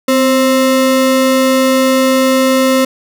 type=ring-modulated tone; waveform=square; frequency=394.4 Hz; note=G4; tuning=11 cents sharp; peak=-6 dBFS; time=0.08-2.85 s; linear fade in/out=5 ms; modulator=136 Hz; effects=none